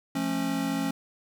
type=chord; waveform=square; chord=F augmented; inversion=none; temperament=just; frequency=174.61 / 218.3 / 272.8 Hz; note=F3 / A3 / C#4; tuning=0 / -13 / -28 cents; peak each=-34 / -34 / -29 dBFS; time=0.15-0.91 s; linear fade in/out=5 ms; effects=none